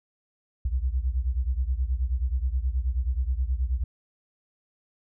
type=beating tone pair; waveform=sine; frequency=60.1 / 69.5 Hz; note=B1 / C#2; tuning=-46 / +5 cents; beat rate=9.4 Hz; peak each=-25 / -28 dBFS; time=0.65-3.84 s; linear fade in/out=5 ms; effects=none